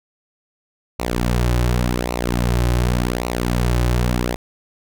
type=tone with flanger; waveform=sawtooth; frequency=60.4 Hz; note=B1; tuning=38 cents flat; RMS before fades=-19 dBFS; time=0.99-4.36 s; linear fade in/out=5 ms; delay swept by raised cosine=0.6 to 4.4 ms; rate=0.88 Hz; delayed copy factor=-0.75; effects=none